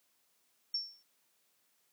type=tone with exponential decay; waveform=sine; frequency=5450 Hz; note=F8; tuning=43 cents flat; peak=-29 dBFS; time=0.74-1.03 s; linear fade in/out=5 ms; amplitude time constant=63 ms; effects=white hiss -74 dBFS RMS until 1.92 s + high-pass 150 Hz 12 dB/octave